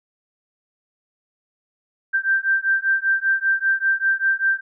sine beating tone pair, 1568 / 1573.1 Hz, G6 / G6, 0 / +6 cents, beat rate 5.1 Hz, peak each -20 dBFS, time 2.13-4.61 s, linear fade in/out 20 ms, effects none

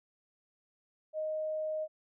sine tone, 622.3 Hz, D#5, in tune, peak -32 dBFS, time 1.13-1.88 s, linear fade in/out 50 ms, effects none

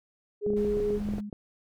sine tone, 415.3 Hz, G#4, in tune, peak -25 dBFS, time 0.41-1 s, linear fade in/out 50 ms
sine tone with tremolo, 207 Hz, G#3, 5 cents flat, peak -28 dBFS, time 0.46-1.3 s, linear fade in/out 10 ms, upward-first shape triangle, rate 2 Hz, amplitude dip 75%
clicks, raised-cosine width 2 ms, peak -24 dBFS, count 11, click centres 0.464 / 0.504 / 0.535 / 0.648 / 0.771 / 0.802 / 0.905 / 1.088 / 1.137 / 1.183 / 1.328 s
brown noise, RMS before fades -39 dBFS, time 0.56-1.21 s, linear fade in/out 10 ms
effects none

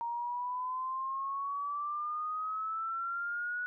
sine exponential sweep, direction up, 932.3 to 1473 Hz, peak -33 dBFS, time 0.01-3.66 s, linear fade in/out 0 ms, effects none

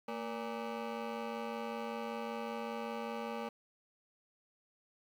20% pulse ring-modulated tone, 349.2 Hz, F4, in tune, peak -30 dBFS, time 0.08-3.49 s, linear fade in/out 5 ms, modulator 122 Hz, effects low-pass 3000 Hz 12 dB/octave + 10-bit

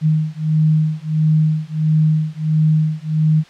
sine beating tone pair, 155 / 156.5 Hz, D#3 / D#3, -6 / +10 cents, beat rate 1.5 Hz, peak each -16 / -16 dBFS, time 0.01-3.44 s, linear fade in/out 50 ms, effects white hiss -45 dBFS RMS until 3.49 s + low-pass 4000 Hz 12 dB/octave

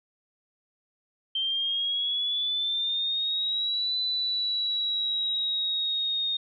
sine exponential two-way sweep, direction up then down, 3136 to 4000 to 3692 Hz, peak -25 dBFS, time 1.35-6.37 s, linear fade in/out 5 ms, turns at 3.98 s, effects none

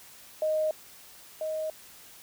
sine tone pair in turn, 622 / 626 Hz, D#5 / D#5, -1 / +10 cents, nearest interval unison, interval 11 cents, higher second, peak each -24 / -29 dBFS, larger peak first, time 0.42-0.71 / 1.41-1.7 s, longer neither, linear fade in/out 2 ms, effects white hiss -51 dBFS RMS until 2.22 s

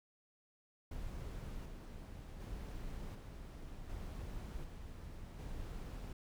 brown noise with tremolo, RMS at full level -45 dBFS, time 0.91-6.13 s, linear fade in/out 5 ms, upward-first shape square, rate 0.67 Hz, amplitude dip 35%, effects none

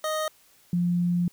25% pulse / sine tone pair in turn, 622.3 / 175.23 Hz, D#5 / F3, 0 / +6 cents, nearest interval octave + minor seventh, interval 2194 cents, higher first, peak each -22 / -21 dBFS, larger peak second, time 0.04-0.28 / 0.73-1.28 s, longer second, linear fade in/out 2 ms, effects white hiss -59 dBFS RMS until 1.32 s

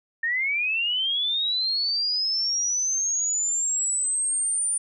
sine linear sweep, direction up, 1800 to 9300 Hz, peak -22 dBFS, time 0.23-4.78 s, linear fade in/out 5 ms, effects none

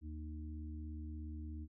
harmonic tone, 77 Hz, D#2, 17 cents flat, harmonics 1 / 3 / 4, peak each -43 / -53 / -52 dBFS, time 0.01-1.68 s, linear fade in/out 50 ms, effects none

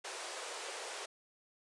pink band-pass noise, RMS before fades -44 dBFS, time 0.04-1.06 s, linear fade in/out 10 ms, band 390 to 10000 Hz, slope 48 dB/octave, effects resampled to 24000 Hz

